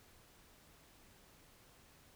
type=silence; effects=pink hiss -64 dBFS RMS until 2.15 s